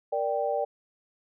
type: chord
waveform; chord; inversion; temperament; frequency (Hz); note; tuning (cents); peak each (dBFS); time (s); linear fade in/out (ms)
sine; G minor; first; equal; 466.2 / 587.3 / 784; Bb4 / D5 / G5; 0 / 0 / 0; -31 / -28 / -30; 0.12-0.65; 10
effects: none